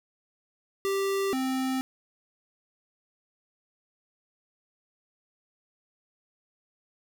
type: tone pair in turn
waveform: square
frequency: 392 / 261.6 Hz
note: G4 / C4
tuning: 0 / 0 cents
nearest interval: perfect fifth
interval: 700 cents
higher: first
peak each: -26 / -27 dBFS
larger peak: first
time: 0.85-1.33 / 1.33-1.81 s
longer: neither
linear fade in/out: 0 ms
effects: none